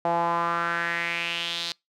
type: tone with band-pass filter sweep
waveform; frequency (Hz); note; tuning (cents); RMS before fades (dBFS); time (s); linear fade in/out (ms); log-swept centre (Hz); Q
sawtooth; 170; F3; -46; -27; 0.05-1.72; 0; 750 to 4200; 3.9
effects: noise-tail reverb RT60 0.2 s tail -26 dB re dry